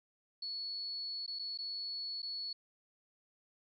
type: tone with dropouts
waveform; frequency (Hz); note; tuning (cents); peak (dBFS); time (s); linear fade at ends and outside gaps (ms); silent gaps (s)
sine; 4401; C#8; -13; -38; 0.42-2.53; 5; 1.264-1.277 / 1.389-1.393 / 1.576-1.586 / 2.22-2.228
effects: none